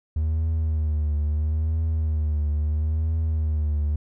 triangle tone with vibrato, 77.3 Hz, D#2, 11 cents flat, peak -18 dBFS, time 0.16-3.96 s, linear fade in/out 5 ms, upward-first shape triangle, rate 0.75 Hz, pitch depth 78 cents each way, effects tanh soft clip ceiling -14 dBFS

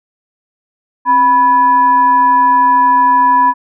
sine tone with frequency modulation, 986 Hz, B5, 3 cents flat, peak -6 dBFS, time 1.05-3.54 s, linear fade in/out 50 ms, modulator 719 Hz, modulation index 0.32, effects none

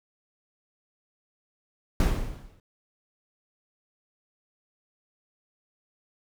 brown noise with exponential decay, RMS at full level -17 dBFS, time 2-2.6 s, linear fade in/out 2 ms, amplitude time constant 130 ms, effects none

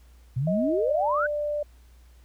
sine exponential sweep, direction up, 118.6 to 1568 Hz, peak -23 dBFS, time 0.36-1.27 s, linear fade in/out 10 ms
sine tone with pitch glide, 630 to 591.2 Hz, D#5 to D5, +21 to +11 cents, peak -25 dBFS, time 0.47-1.63 s, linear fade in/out 5 ms, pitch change -110 cents, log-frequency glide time 0.73-1.03 s
effects added 60 Hz sine -50 dBFS peak until 2.24 s + pink hiss -63 dBFS RMS until 2.24 s

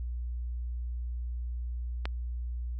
click, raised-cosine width 0.3 ms, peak -17 dBFS, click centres 2.055 s, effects added 60 Hz sine -32 dBFS peak until 2.79 s

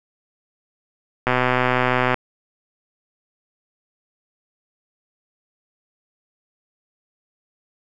click train, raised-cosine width 0.5 ms, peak -3 dBFS, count 111, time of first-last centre 1.27-2.143 s, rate 126 Hz, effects none

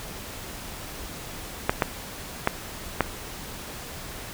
clicks, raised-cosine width 0.5 ms, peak -4 dBFS, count 4, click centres 1.695 / 1.822 / 2.474 / 3.007 s, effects pink hiss -38 dBFS RMS until 4.33 s

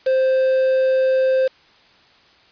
triangle tone with quantisation, 523.3 Hz, C5, in tune, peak -12 dBFS, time 0.06-1.48 s, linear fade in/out 10 ms, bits 5, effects white hiss -52 dBFS RMS until 2.51 s + resampled to 11025 Hz

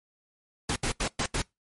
pink noise bursts at uneven times, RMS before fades -28 dBFS, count 5, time 0.69-0.76 / 0.83-0.92 / 1-1.08 / 1.19-1.26 / 1.34-1.42 s, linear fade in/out 5 ms, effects noise-tail reverb RT60 0.2 s tail -25 dB re dry + MP3 48 kbps

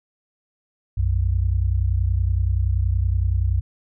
sine tone pair together, 61.74 / 92.34 Hz, B1 / F#2, 0 / -3 cents, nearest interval perfect fifth, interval 697 cents, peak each -20 dBFS, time 0.97-3.61 s, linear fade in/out 10 ms, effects none

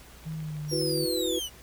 click train, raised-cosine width 0.3 ms, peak -36 dBFS, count 11, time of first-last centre 0.24-1.06 s, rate 12.2 Hz
sine tone with pitch glide, 158.4 to 149.94 Hz, D#3 to D3, +31 to +36 cents, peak -32 dBFS, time 0.25-1.06 s, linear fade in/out 20 ms, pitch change -95 cents, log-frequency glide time 0.36-0.61 s
sawtooth linear sweep, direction down, 5710 to 2854 Hz, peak -28 dBFS, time 0.68-1.5 s, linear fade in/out 50 ms
sine chord, E suspended second, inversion none, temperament equal, 329.6 / 370 / 493.9 Hz, E4 / F#4 / B4, 0 / 0 / 0 cents, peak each -31 dBFS, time 0.71-1.4 s, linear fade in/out 20 ms
effects added 60 Hz sine -51 dBFS peak until 1.62 s + pink hiss -51 dBFS RMS until 1.62 s

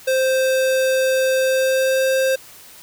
square tone with pitch glide, 523.3 to 527.9 Hz, C5 to C5, 0 to +15 cents, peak -16 dBFS, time 0.07-2.36 s, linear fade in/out 10 ms, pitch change +15 cents, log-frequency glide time 1.42-2.1 s, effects white hiss -43 dBFS RMS until 2.82 s

